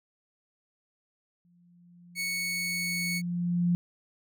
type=tone with exponential growth; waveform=sine; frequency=174.61 Hz; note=F3; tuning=in tune; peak=-21 dBFS; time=1.45-3.75 s; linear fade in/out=0 ms; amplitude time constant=500 ms
type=tone; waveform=sawtooth; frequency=2217 Hz; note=C#7; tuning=in tune; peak=-26 dBFS; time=2.15-3.22 s; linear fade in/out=50 ms
effects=none